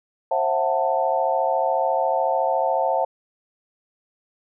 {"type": "chord", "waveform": "sine", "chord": "F# half-diminished seventh", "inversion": "second", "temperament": "just", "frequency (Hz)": [532.8, 666, 740, 888], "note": ["C5", "E5", "F#5", "A5"], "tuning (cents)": [31, 18, 0, 16], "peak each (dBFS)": -24, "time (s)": [0.31, 3.05], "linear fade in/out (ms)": 5, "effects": []}